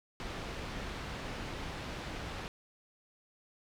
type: low-pass noise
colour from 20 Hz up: pink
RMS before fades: -41 dBFS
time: 0.2-2.48 s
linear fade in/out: 0 ms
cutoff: 3900 Hz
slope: 12 dB/octave
effects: none